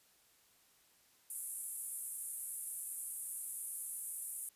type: band-pass noise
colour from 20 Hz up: pink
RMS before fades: -44 dBFS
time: 1.3-4.49 s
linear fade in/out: 2 ms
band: 9000 to 12000 Hz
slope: 48 dB/octave
effects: white hiss -69 dBFS RMS until 4.55 s + resampled to 32000 Hz